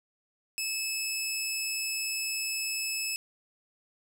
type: tone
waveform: 15% pulse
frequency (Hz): 2603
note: E7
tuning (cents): -22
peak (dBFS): -23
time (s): 0.58-3.16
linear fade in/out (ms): 0
effects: none